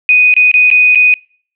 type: tone with dropouts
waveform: sine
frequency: 2489 Hz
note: D#7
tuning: in tune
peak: -4 dBFS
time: 0.09-1.14 s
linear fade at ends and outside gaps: 1 ms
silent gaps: 0.34-0.365 / 0.515-0.54 / 0.702-0.713 / 0.949-0.956 s
effects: noise-tail reverb RT60 0.5 s tail -26 dB re dry